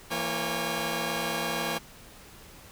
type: tone cluster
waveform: 10% pulse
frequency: 168 / 232.8 / 553 / 810 Hz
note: E3 / A#3 / C#5 / G#5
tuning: +33 / -2 / -4 / -43 cents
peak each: -26 dBFS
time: 0.1-1.79 s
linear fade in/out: 20 ms
effects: pink hiss -50 dBFS RMS until 2.71 s